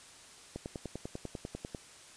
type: click train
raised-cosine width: 2 ms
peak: -25 dBFS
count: 13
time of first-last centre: 0.56-1.748 s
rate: 10.1 Hz
effects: white hiss -54 dBFS RMS until 2.16 s + resampled to 22050 Hz